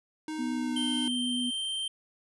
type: tone with pitch glide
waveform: square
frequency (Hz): 311.1 to 304.2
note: D#4 to D#4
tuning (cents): 0 to -39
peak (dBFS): -34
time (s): 0.28-1.08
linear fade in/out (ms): 2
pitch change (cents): -39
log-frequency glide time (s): 0.5-0.87
type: tone with vibrato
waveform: sine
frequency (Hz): 246.9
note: B3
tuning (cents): 0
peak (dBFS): -30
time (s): 0.38-1.51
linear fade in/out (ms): 20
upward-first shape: triangle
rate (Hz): 8.1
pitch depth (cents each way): 12
type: tone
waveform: square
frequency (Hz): 3136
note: G7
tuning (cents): 0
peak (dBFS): -31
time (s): 0.76-1.88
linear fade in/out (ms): 5
effects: resampled to 24000 Hz